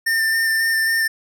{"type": "tone with vibrato", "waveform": "square", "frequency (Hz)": 1800, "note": "A6", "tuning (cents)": 39, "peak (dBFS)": -17, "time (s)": [0.06, 1.08], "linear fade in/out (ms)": 10, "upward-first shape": "square", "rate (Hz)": 3.7, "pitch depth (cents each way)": 11, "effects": []}